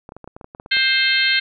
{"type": "clicks", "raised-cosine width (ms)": 1, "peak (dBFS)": -22, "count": 12, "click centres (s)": [0.091, 0.121, 0.166, 0.243, 0.276, 0.365, 0.412, 0.444, 0.549, 0.599, 0.661, 0.769]}
{"type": "harmonic tone", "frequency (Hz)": 525, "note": "C5", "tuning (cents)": 6, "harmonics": [3, 4, 5, 6, 7, 8], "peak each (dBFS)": [-20, -20, -24, -23, -25, -21], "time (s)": [0.71, 1.4], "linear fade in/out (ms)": 10}
{"effects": []}